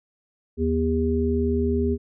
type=harmonic tone; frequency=80.4 Hz; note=E2; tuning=43 cents flat; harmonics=1 / 3 / 5; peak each=-24 / -24 / -24 dBFS; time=0.57-1.98 s; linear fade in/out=50 ms; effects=none